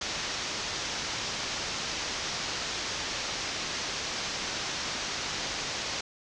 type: low-pass noise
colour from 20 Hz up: white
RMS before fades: -34 dBFS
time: 0.01-6.01 s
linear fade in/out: 5 ms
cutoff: 6400 Hz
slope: 48 dB/octave
effects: none